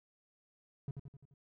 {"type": "tone with echo", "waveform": "triangle", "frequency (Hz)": 138.59, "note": "C#3", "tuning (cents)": 0, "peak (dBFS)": -34, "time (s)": [0.88, 0.91], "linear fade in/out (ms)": 2, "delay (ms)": 86, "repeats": 5, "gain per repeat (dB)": -5, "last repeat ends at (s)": 1.34, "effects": []}